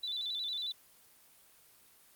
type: tone with vibrato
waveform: sine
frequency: 3729 Hz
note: A#7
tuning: in tune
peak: -34 dBFS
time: 0.03-0.72 s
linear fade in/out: 5 ms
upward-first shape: square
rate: 11 Hz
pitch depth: 96 cents each way
effects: white hiss -62 dBFS RMS until 2.15 s + Opus 24 kbps